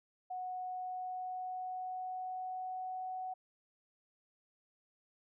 sine tone with pitch glide, 736 to 744.6 Hz, F#5 to F#5, -9 to +11 cents, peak -38 dBFS, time 0.3-3.34 s, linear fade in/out 10 ms, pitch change +20 cents, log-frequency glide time 0.62-3.15 s, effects none

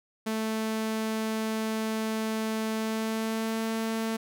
sawtooth tone with pitch glide, 220 to 223.7 Hz, A3 to A3, 0 to +29 cents, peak -24 dBFS, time 0.26-4.17 s, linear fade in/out 10 ms, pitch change +29 cents, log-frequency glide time 2.74-3.64 s, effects none

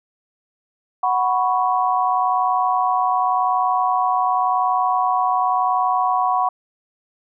sine chord, F# suspended fourth, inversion none, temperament equal, 740 / 987.8 / 1108.7 Hz, F#5 / B5 / C#6, 0 / 0 / 0 cents, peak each -19 / -21 / -21 dBFS, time 1.03-6.49 s, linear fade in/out 5 ms, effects none

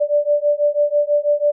sine beating tone pair, 584 / 590.1 Hz, D5 / D5, -10 / +8 cents, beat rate 6.1 Hz, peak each -17 dBFS, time 0-1.52 s, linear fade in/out 20 ms, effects none

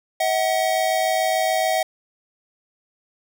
square tone pair together, 641.1 / 748 Hz, E5 / F#5, -48 / +19 cents, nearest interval minor third, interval 267 cents, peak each -22 dBFS, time 0.2-1.83 s, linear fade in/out 5 ms, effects none

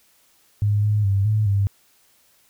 sine tone with pitch steps, 103.5 / 105.2 / 98.5 / 107.3 / 99.6 Hz, G#2 / G#2 / G2 / A2 / G2, -5 / +23 / +9 / -43 / +28 cents, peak -16 dBFS, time 0.62-1.67 s, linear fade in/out 0 ms, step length 210 ms, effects white hiss -59 dBFS RMS until 2.49 s

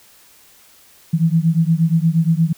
sine beating tone pair, 160.5 / 169 Hz, E3 / E3, -46 / +43 cents, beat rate 8.5 Hz, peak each -15 / -16 dBFS, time 1.13-2.53 s, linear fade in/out 10 ms, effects white hiss -49 dBFS RMS until 2.57 s

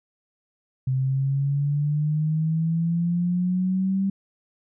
sine exponential sweep, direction up, 129.7 to 196 Hz, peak -20 dBFS, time 0.87-4.1 s, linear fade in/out 5 ms, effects none

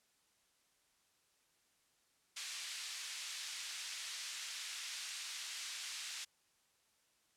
white band-pass noise, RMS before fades -45 dBFS, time 2.36-6.25 s, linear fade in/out 10 ms, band 2000 to 6500 Hz, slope 12 dB/octave, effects white hiss -75 dBFS RMS until 7.36 s + low-pass 10000 Hz 12 dB/octave

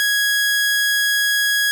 sawtooth tone, 1661.2 Hz, G#6, in tune, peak -12 dBFS, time 0-1.71 s, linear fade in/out 0 ms, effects none

